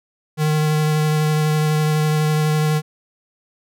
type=tone with vibrato; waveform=square; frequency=153.4 Hz; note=D#3; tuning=24 cents flat; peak=-16 dBFS; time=0.37-2.82 s; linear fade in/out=50 ms; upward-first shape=sine; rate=12 Hz; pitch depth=12 cents each way; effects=none